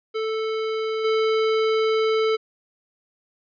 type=tone with level steps; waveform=square; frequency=440 Hz; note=A4; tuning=in tune; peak=-24 / -19 dBFS; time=0.14-2.37 s; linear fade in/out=20 ms; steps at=1.04 s; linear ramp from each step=10 ms; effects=resampled to 11025 Hz